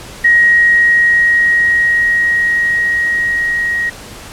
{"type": "tone with level ramp", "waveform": "sine", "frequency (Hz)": 1889, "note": "A#6", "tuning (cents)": 22, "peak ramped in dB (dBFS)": [-5, -13], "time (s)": [0.24, 3.9], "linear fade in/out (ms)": 10, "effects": ["pink hiss -32 dBFS RMS until 4.32 s", "low-pass 11000 Hz 12 dB/octave"]}